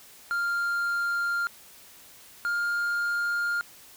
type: tone pair in turn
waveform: triangle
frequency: 1396.9 / 1407.4 Hz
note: F6 / F6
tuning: 0 / +13 cents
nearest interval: unison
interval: 13 cents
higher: second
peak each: -23 dBFS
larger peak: neither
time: 0.31-1.47 / 2.45-3.61 s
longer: neither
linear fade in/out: 0 ms
effects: white hiss -51 dBFS RMS until 3.96 s